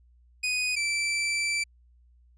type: tone pair in turn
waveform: sawtooth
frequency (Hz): 2489 / 2331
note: D#7 / D7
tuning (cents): 0 / -14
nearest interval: minor second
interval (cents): 114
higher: first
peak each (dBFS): -22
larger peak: neither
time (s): 0.43-0.76 / 0.76-1.64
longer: second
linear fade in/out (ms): 10
effects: added 60 Hz sine -56 dBFS peak until 2.37 s + resampled to 22050 Hz